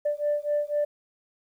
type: beating tone pair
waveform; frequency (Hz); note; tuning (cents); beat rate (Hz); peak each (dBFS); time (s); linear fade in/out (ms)
sine; 587 / 591; D5 / D5; -1 / +11; 4; -26; 0.05-0.85; 10
effects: tanh soft clip ceiling -18 dBFS + 10-bit

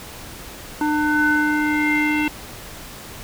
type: tone with low-pass filter sweep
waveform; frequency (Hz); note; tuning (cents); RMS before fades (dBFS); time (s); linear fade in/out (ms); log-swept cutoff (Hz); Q
square; 300; D4; +37; -19; 0.81-2.28; 2; 1200 to 2500; 7.4
effects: pink hiss -37 dBFS RMS until 3.23 s

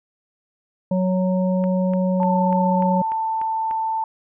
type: harmonic tone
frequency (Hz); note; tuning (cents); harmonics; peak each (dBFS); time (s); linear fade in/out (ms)
185; F#3; 0; 1 / 3 / 5; -18 / -23 / -33; 0.91-3.02; 5
type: click train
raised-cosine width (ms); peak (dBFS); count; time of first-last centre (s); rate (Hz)
0.5; -22; 8; 1.64-3.711; 3.38
type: tone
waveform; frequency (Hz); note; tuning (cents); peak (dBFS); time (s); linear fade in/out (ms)
sine; 889; A5; +18; -20; 2.2-4.04; 2
effects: none

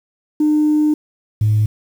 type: tone pair in turn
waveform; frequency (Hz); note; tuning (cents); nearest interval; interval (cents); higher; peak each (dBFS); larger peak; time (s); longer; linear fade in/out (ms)
sine; 302.8 / 107.06; D#4 / A2; -47 / -47; octave + tritone; 1800; first; -10; neither; 0.4-0.94 / 1.41-1.66; first; 5
effects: tanh soft clip ceiling -8 dBFS + 7-bit

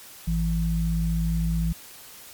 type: tone pair together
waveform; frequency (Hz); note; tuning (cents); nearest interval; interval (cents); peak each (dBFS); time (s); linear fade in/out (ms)
sine; 55.33 / 165.8; A1 / E3; +10 / +10; octave + perfect fifth; 1900; -24; 0.27-1.73; 10
effects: white hiss -45 dBFS RMS until 2.33 s + MP3 96 kbps

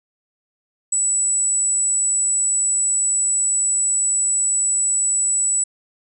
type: tone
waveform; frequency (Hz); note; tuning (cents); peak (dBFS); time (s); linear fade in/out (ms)
sine; 7902; B8; 0; -16; 0.92-5.64; 5
effects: none

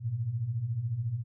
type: beating tone pair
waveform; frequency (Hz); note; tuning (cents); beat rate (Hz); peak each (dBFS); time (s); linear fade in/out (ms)
sine; 105.6 / 119.6; G#2 / A#2; +29 / +45; 14; -36 / -30; 0-1.24; 50
effects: none

